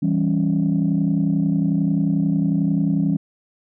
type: chord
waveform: sine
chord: C# diminished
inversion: first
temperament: equal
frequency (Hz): 164.81 / 196 / 277.2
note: E3 / G3 / C#4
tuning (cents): 0 / 0 / 0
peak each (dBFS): -19 / -20 / -21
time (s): 0.02-3.17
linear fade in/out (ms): 10
effects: tanh soft clip ceiling -10 dBFS